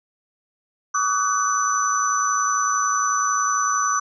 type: tone cluster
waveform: sine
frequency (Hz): 1140 / 1251 / 1496 / 6010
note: C#6 / D#6 / F#6 / F#8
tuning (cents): +48 / +9 / +19 / +26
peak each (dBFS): -21 / -26 / -28 / -24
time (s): 0.94-4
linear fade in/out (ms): 10
effects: none